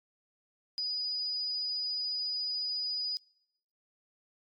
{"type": "tone", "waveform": "sine", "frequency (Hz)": 4943, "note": "D#8", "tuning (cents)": -12, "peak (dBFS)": -31, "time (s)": [0.78, 3.17], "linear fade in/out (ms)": 0, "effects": ["noise-tail reverb RT60 0.8 s tail -26 dB re dry", "AAC 64 kbps"]}